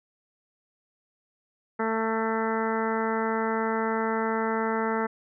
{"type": "harmonic tone", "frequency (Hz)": 223, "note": "A3", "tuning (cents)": 23, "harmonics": [1, 2, 3, 4, 5, 6, 7, 8, 9], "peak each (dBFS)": [-30, -29, -36, -31, -38, -33, -39, -38, -40], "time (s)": [1.79, 5.07], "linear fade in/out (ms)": 10, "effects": []}